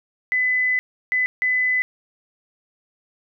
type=tone bursts at uneven times; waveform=sine; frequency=2008 Hz; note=B6; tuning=28 cents sharp; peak=-17 dBFS; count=3; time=0.32-0.79 / 1.12-1.26 / 1.42-1.82 s; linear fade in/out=0 ms; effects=none